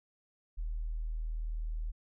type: tone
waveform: sine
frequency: 39.65 Hz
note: D#1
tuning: 33 cents sharp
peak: -33 dBFS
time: 0.57-1.92 s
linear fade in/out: 20 ms
effects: none